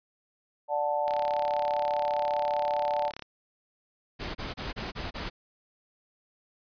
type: chord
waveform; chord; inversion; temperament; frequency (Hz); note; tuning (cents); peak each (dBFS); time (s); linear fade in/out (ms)
sine; D major; none; just; 587.3 / 734.2 / 881; D5 / F#5 / A5; 0 / -14 / +2; -29 / -32 / -29; 0.68-3.12; 50
type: click train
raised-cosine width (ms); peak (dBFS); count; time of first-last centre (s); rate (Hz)
0.2; -21; 76; 1.08-3.223; 35
type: noise bursts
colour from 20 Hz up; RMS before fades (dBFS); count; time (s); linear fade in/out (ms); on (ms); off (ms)
pink; -35; 6; 4.19-5.3; 20; 160; 30
effects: resampled to 11025 Hz